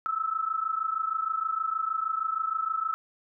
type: tone pair together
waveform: sine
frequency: 1292.1 / 1318.5 Hz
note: E6 / E6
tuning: -35 / 0 cents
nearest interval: unison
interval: 35 cents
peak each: -30 / -29 dBFS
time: 0.06-2.94 s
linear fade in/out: 0 ms
effects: none